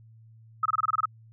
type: tone bursts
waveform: sine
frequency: 1279 Hz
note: D#6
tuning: 47 cents sharp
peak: -20 dBFS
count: 9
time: 0.63-1.056 s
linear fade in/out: 5 ms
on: 26 ms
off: 24 ms
effects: added 112 Hz sine -50 dBFS peak until 1.32 s